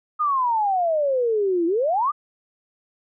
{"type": "exponential two-way sweep", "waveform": "sine", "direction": "down then up", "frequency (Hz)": [1251, 327.2, 1251], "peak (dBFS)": -18, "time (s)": [0.19, 2.12], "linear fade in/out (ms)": 20, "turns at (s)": 1.66, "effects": []}